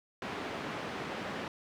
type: band-pass noise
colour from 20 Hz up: pink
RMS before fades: -39 dBFS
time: 0.22-1.48 s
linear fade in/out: 2 ms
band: 190 to 2600 Hz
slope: 12 dB/octave
effects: none

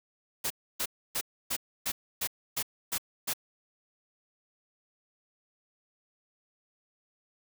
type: noise bursts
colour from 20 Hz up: white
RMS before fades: -31 dBFS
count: 9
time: 0.44-3.336 s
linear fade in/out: 10 ms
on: 64 ms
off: 290 ms
effects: none

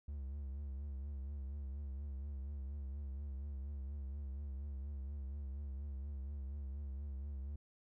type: tone with vibrato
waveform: triangle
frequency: 69.4 Hz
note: C#2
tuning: 3 cents sharp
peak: -39 dBFS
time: 0.08-7.56 s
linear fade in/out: 5 ms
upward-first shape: triangle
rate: 4.2 Hz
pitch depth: 100 cents each way
effects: none

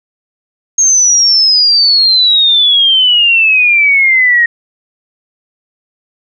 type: exponential sweep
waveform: sine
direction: down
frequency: 6500 to 1864.7 Hz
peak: -5 dBFS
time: 0.78-4.46 s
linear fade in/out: 5 ms
effects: none

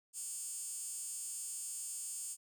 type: tone with high-pass filter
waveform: 15% pulse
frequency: 292.6 Hz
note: D4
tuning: 6 cents flat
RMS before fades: -43 dBFS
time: 0.13-2.37 s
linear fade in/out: 50 ms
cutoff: 8000 Hz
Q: 8.1
effects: none

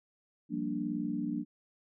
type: chord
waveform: sine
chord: G minor seventh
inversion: third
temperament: equal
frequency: 174.61 / 196 / 233.1 / 293.7 Hz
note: F3 / G3 / Bb3 / D4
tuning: 0 / 0 / 0 / 0 cents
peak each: -40 / -39 / -36 / -35 dBFS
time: 0.49-1.45 s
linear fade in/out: 50 ms
effects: none

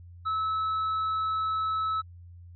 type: tone with hard clipping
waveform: sine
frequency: 1300 Hz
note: E6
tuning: 24 cents flat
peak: -27 dBFS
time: 0.25-2.02 s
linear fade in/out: 20 ms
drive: 3 dB
effects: added 87 Hz sine -45 dBFS peak until 2.55 s + resampled to 11025 Hz

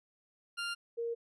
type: tone pair in turn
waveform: 20% pulse / sine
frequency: 1396.9 / 466.2 Hz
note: F6 / A#4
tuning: 0 / 0 cents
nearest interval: octave + perfect fifth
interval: 1900 cents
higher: first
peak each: -30 / -33 dBFS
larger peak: first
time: 0.57-0.75 / 0.97-1.15 s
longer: neither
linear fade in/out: 20 ms
effects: resampled to 22050 Hz

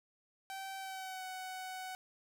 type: tone with pitch glide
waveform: sawtooth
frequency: 773 to 746.7 Hz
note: G5 to F#5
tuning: -24 to +16 cents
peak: -38 dBFS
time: 0.5-1.95 s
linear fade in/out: 0 ms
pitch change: -60 cents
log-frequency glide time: 0.78-1.24 s
effects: none

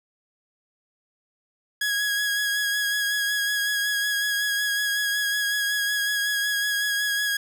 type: tone with vibrato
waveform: sawtooth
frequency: 1661.2 Hz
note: G#6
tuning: in tune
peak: -19 dBFS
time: 1.81-7.37 s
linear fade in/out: 5 ms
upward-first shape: sine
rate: 5.4 Hz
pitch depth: 22 cents each way
effects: none

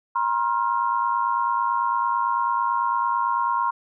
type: tone cluster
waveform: sine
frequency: 953 / 1062 / 1385 Hz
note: A#5 / C6 / F6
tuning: +38 / +25 / -15 cents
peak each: -23 / -23 / -31 dBFS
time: 0.15-3.71 s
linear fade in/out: 10 ms
effects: none

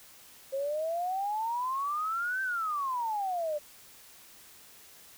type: exponential two-way sweep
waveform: sine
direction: up then down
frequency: 532 to 1568 to 581 Hz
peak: -29 dBFS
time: 0.52-3.59 s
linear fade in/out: 20 ms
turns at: 2.42 s
effects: white hiss -54 dBFS RMS until 5.17 s

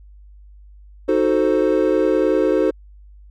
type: chord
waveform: triangle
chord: D# diminished seventh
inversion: none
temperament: equal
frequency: 311.1 / 370 / 440 / 523.3 Hz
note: D#4 / F#4 / A4 / C5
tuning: 0 / 0 / 0 / 0 cents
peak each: -18 dBFS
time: 1.08-2.71 s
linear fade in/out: 10 ms
effects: added 50 Hz sine -41 dBFS peak until 3.3 s

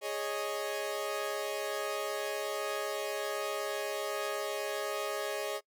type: chord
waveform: sawtooth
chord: Ab suspended fourth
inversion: none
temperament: equal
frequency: 415.3 / 554.4 / 622.3 Hz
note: Ab4 / Db5 / Eb5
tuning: 0 / 0 / 0 cents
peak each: -34 dBFS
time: 0.01-5.61 s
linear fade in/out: 50 ms
effects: noise-tail reverb RT60 0.1 s tail -24 dB re dry

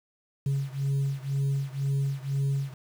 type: beating tone pair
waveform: sine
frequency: 137.3 / 139.3 Hz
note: C#3 / C#3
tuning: -16 / +9 cents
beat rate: 2 Hz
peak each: -26 / -27 dBFS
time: 0.46-2.74 s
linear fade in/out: 5 ms
effects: tanh soft clip ceiling -22 dBFS + 8-bit

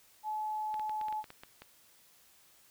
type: tone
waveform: sine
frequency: 858 Hz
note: A5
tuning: 44 cents flat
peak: -33 dBFS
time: 0.23-1.24 s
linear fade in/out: 50 ms
type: clicks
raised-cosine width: 0.3 ms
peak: -31 dBFS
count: 10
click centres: 0.742 / 0.796 / 0.895 / 1.013 / 1.084 / 1.126 / 1.242 / 1.304 / 1.435 / 1.62 s
effects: white hiss -63 dBFS RMS until 2.7 s

